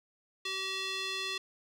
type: tone with band-pass filter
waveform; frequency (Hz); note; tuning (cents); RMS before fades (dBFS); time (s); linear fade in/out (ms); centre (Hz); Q
square; 382.1; G4; -44; -36; 0.45-1.38; 5; 3500; 2
effects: none